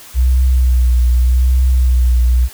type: tone with vibrato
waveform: sine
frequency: 62.3 Hz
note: B1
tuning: 16 cents sharp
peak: -8 dBFS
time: 0.14-2.49 s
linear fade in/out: 50 ms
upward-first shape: triangle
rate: 0.84 Hz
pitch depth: 54 cents each way
effects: white hiss -37 dBFS RMS until 2.53 s